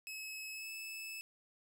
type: tone with pitch glide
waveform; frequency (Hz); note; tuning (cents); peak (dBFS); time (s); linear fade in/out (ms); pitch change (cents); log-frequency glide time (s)
sawtooth; 2577 to 2614; E7 to E7; -40 to -15; -40; 0.07-1.21; 0; +25; 0.51-0.7
effects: none